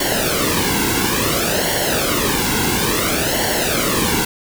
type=noise with flanger; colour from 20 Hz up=pink; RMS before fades=-18 dBFS; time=0-4.25 s; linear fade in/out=5 ms; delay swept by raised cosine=0.8 to 1.67 ms; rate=0.58 Hz; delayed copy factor=-0.75; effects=none